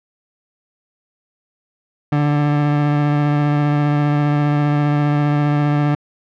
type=tone with vibrato; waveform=30% pulse; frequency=146.83 Hz; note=D3; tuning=in tune; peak=-11 dBFS; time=2.12-5.95 s; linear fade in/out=5 ms; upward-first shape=triangle; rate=15 Hz; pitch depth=16 cents each way; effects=low-pass 2000 Hz 12 dB/octave